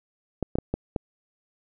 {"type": "clicks", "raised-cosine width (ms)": 2, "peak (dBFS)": -12, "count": 5, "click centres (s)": [0.427, 0.555, 0.586, 0.74, 0.962], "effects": []}